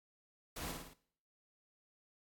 pink noise with echo, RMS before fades -44 dBFS, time 0.56-0.72 s, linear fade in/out 5 ms, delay 54 ms, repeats 4, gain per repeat -4 dB, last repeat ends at 0.936 s, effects noise-tail reverb RT60 0.6 s tail -19 dB re dry + AAC 64 kbps

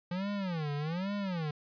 square tone with vibrato, 171.7 Hz, F3, 29 cents flat, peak -33 dBFS, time 0.11-1.51 s, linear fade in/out 5 ms, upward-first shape sine, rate 1.2 Hz, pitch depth 300 cents each way, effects resampled to 11025 Hz

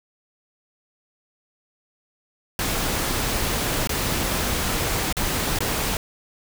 pink noise with dropouts, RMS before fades -24 dBFS, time 2.59-5.97 s, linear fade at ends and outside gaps 1 ms, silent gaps 3.873-3.893 / 5.126-5.168 / 5.588-5.605 s, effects none

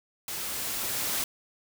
white noise with level ramp, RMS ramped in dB -35 to -29 dBFS, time 0.28-1.24 s, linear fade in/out 2 ms, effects none

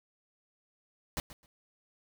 pink noise with echo, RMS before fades -34 dBFS, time 1.17-1.2 s, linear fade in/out 0 ms, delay 130 ms, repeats 2, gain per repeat -15 dB, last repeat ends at 1.46 s, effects none

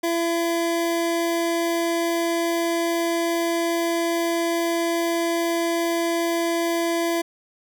25% pulse tone, 337.2 Hz, E4, 39 cents sharp, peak -17 dBFS, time 0.03-7.22 s, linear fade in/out 10 ms, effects none

